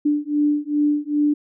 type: beating tone pair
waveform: sine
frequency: 293.7 / 296.2 Hz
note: D4 / D4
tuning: 0 / +15 cents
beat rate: 2.5 Hz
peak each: -20 dBFS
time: 0.05-1.34 s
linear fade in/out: 10 ms
effects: none